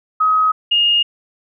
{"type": "tone pair in turn", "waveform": "sine", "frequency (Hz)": [1267, 2844], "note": ["D#6", "F7"], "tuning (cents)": [31, 31], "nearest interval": "octave + major second", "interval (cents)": 1400, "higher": "second", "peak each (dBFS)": -11, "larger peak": "neither", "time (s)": [[0.2, 0.52], [0.71, 1.03]], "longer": "neither", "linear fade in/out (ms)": 10, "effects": []}